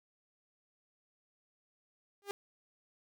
sawtooth tone with exponential growth, 402.5 Hz, G4, 46 cents sharp, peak -29 dBFS, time 2.22-2.31 s, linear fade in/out 0 ms, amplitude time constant 18 ms, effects none

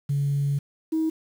sine tone pair in turn, 141.5 / 318.8 Hz, C#3 / D#4, +36 / +42 cents, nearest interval octave + major second, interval 1406 cents, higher second, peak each -20 dBFS, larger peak neither, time 0.09-0.59 / 0.92-1.1 s, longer first, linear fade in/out 10 ms, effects tanh soft clip ceiling -17 dBFS + 8-bit

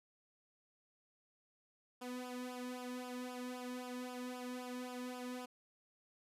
sawtooth tone with flanger, 249.6 Hz, B3, 19 cents sharp, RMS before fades -45 dBFS, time 2.01-5.46 s, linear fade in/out 10 ms, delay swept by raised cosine 0.48 to 1.48 ms, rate 3.8 Hz, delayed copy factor -0.8, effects resampled to 32000 Hz

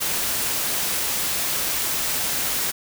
white noise, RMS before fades -24 dBFS, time 0-2.72 s, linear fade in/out 20 ms, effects none

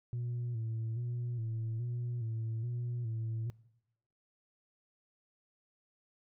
sine tone with vibrato, 116.54 Hz, A#2, in tune, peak -32 dBFS, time 0.13-3.5 s, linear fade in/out 0 ms, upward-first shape square, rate 1.2 Hz, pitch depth 61 cents each way, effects noise-tail reverb RT60 0.9 s tail -23 dB re dry + tanh soft clip ceiling -32 dBFS

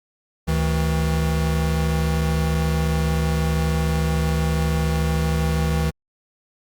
square tone pair together, 73.42 / 160.32 Hz, D2 / E3, 0 / -48 cents, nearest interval octave + major second, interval 1352 cents, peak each -22 dBFS, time 0.47-5.91 s, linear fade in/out 20 ms, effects Opus 48 kbps

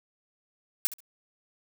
blue noise with echo, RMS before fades -25 dBFS, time 0.85-0.87 s, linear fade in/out 0 ms, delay 67 ms, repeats 2, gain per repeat -14 dB, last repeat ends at 1.004 s, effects none

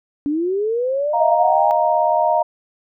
sine linear sweep, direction up, 280 to 828 Hz, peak -17 dBFS, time 0.26-1.71 s, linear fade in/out 0 ms
sine chord, Eb suspended second, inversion none, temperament just, 622.3 / 700 / 933.4 Hz, Eb5 / F5 / Bb5, 0 / +4 / +2 cents, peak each -18 dBFS, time 1.13-2.43 s, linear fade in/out 10 ms
effects none

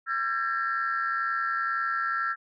sine tone cluster, 1350 / 1620 / 1702 / 1833 Hz, E6 / G#6 / G#6 / A#6, +41 / -43 / +42 / -30 cents, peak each -27 / -31 / -34 / -35 dBFS, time 0.06-2.36 s, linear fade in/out 50 ms, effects tanh soft clip ceiling -18 dBFS

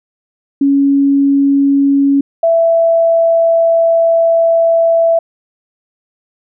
sine tone pair in turn, 278.5 / 664.2 Hz, C#4 / E5, +8 / +13 cents, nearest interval octave + minor third, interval 1505 cents, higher second, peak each -7 dBFS, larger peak neither, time 0.61-2.21 / 2.43-5.19 s, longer second, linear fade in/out 5 ms, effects none

